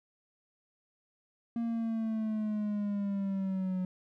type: linear sweep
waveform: triangle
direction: down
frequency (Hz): 233.5 to 183.1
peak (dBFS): -28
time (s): 1.56-3.85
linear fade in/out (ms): 2
effects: none